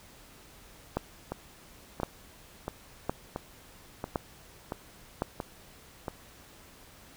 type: two click trains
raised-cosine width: 1 ms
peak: -19 / -14 dBFS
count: 8 / 5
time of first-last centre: 1.32-6.082 / 0.97-5.221 s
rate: 1.47 / 0.941 Hz
effects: pink hiss -54 dBFS RMS until 7.16 s